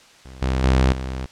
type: tone with level steps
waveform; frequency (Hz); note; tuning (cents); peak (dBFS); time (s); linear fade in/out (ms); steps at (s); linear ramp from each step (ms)
sawtooth; 65; C2; -11; -34 / -15 / -10 / -22; 0.25-1.26; 5; 0.42 / 0.64 / 0.92; 2
effects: white hiss -49 dBFS RMS until 1.31 s + low-pass 6000 Hz 12 dB/octave